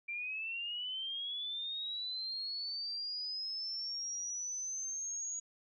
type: linear sweep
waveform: sine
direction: up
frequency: 2349 to 6740 Hz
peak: -37 dBFS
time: 0.08-5.4 s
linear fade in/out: 10 ms
effects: none